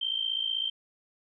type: tone with amplitude modulation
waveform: sine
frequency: 3136 Hz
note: G7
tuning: in tune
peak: -24 dBFS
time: 0.01-0.7 s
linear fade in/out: 10 ms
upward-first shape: sine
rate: 55.9 Hz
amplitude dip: 80%
effects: none